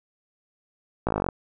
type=slowing click train; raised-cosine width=1 ms; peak=-10 dBFS; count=12; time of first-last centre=1.07-1.288 s; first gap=17 ms; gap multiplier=1.03; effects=none